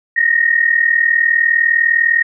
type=tone pair together; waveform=sine; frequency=1845.1 / 1885 Hz; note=A#6 / A#6; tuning=-18 / +19 cents; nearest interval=unison; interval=37 cents; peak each=-13 dBFS; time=0.16-2.23 s; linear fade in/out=10 ms; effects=none